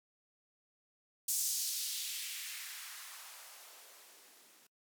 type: noise with band-pass filter sweep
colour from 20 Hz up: violet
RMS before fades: -42 dBFS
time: 1.28-4.67 s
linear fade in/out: 5 ms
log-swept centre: 7200 to 220 Hz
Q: 1.4
effects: noise-tail reverb RT60 0.1 s tail -23 dB re dry